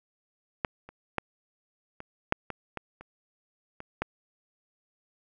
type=clicks; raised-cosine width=0.5 ms; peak=-11 / -30 / -12 / -25 / -7 / -19 / -19 / -30 / -25 / -13 dBFS; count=10; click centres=0.648 / 0.89 / 1.183 / 2.004 / 2.324 / 2.503 / 2.773 / 3.01 / 3.804 / 4.02 s; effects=none